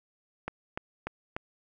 click train, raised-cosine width 0.5 ms, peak -18 dBFS, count 4, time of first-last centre 0.48-1.365 s, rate 3.39 Hz, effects none

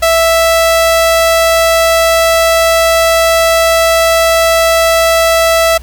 sawtooth tone, 659.3 Hz, E5, in tune, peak -3 dBFS, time 0.02-5.78 s, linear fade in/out 10 ms, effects added 60 Hz sine -27 dBFS peak until 5.82 s + pink hiss -40 dBFS RMS until 5.82 s

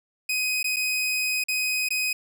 sawtooth tone with dropouts, 2510 Hz, D#7, 15 cents sharp, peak -20 dBFS, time 0.29-2.13 s, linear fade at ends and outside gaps 5 ms, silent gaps 0.63-0.642 / 0.762-0.766 / 1.439-1.484 / 1.888-1.905 s, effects none

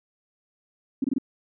sine tone bursts, 266.9 Hz, C4, 35 cents sharp, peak -20 dBFS, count 4, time 1.02-1.184 s, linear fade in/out 5 ms, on 23 ms, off 24 ms, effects none

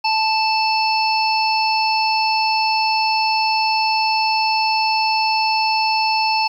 harmonic tone, 880 Hz, A5, in tune, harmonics 1 / 3 / 5 / 6, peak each -17 / -22 / -24 / -25 dBFS, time 0.04-6.48 s, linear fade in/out 10 ms, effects 8-bit

